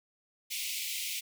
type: high-pass noise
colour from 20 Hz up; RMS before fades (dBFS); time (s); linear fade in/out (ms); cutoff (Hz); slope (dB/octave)
pink; -36; 0.5-1.21; 20; 2100; 96
effects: none